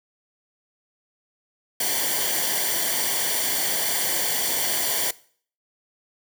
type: noise with comb filter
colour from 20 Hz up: white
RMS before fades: -24 dBFS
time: 1.8-5.11 s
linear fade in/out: 5 ms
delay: 0.77 ms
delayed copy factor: -0.7
effects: noise-tail reverb RT60 0.5 s tail -20 dB re dry